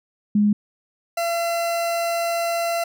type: tone pair in turn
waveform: sine / 40% pulse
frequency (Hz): 207.7 / 678.7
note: G#3 / F5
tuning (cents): 0 / -50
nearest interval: octave + minor sixth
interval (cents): 2050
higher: second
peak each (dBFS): -14 / -20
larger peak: first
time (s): 0.35-0.53 / 1.17-2.84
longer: second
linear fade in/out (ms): 5
effects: none